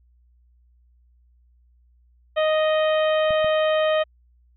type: harmonic tone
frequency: 622.3 Hz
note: D#5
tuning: in tune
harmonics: 1 / 2 / 3 / 4 / 5 / 6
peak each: -18 / -28 / -30 / -35 / -32 / -40 dBFS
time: 2.36-4.04 s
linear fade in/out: 20 ms
type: clicks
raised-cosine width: 5 ms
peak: -24 dBFS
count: 2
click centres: 3.307 / 3.445 s
effects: added 60 Hz sine -55 dBFS peak until 4.56 s